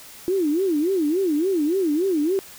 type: tone with vibrato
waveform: sine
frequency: 338 Hz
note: E4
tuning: 43 cents sharp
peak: -18 dBFS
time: 0.28-2.39 s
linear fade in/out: 0 ms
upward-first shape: sine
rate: 3.5 Hz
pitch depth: 260 cents each way
effects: white hiss -43 dBFS RMS until 2.58 s